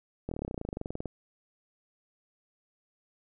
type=slowing click train; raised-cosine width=2 ms; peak=-21 dBFS; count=22; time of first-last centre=0.29-1.057 s; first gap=24 ms; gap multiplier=1.04; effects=none